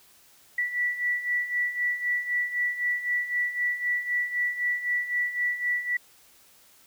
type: beating tone pair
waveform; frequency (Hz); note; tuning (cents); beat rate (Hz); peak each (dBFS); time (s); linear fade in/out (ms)
sine; 1954 / 1957.9; B6 / B6; -19 / -16; 3.9; -31 / -26; 0.58-5.97; 5
effects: white hiss -57 dBFS RMS until 6.86 s